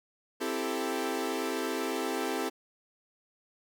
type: chord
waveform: sawtooth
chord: A minor seventh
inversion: first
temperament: equal with one note detuned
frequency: 261.6 / 331.3 / 392 / 440 Hz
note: C4 / E4 / G4 / A4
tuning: 0 / +9 / 0 / 0 cents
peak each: -32 dBFS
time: 0.4-2.5 s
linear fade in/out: 20 ms
effects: none